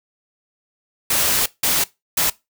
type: noise bursts at uneven times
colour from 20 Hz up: white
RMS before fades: -18 dBFS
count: 3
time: 1.1-1.46 / 1.63-1.84 / 2.17-2.3 s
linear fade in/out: 5 ms
effects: noise-tail reverb RT60 0.2 s tail -20 dB re dry